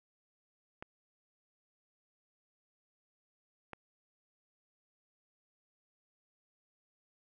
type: clicks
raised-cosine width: 0.5 ms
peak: -28 dBFS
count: 2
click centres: 0.825 / 3.733 s
effects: none